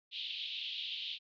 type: band-pass noise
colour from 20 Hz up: pink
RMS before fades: -41 dBFS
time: 0.11-1.19 s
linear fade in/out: 50 ms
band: 2900 to 3800 Hz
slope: 48 dB/octave
effects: none